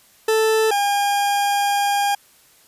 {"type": "tone pair in turn", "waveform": "40% pulse", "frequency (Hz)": [440, 808.8], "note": ["A4", "G#5"], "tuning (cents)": [0, -46], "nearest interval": "major seventh", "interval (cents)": 1054, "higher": "second", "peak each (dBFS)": [-14, -16], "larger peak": "first", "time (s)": [[0.28, 0.71], [0.71, 2.15]], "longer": "second", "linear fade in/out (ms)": 5, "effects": ["white hiss -53 dBFS RMS until 2.67 s", "resampled to 32000 Hz"]}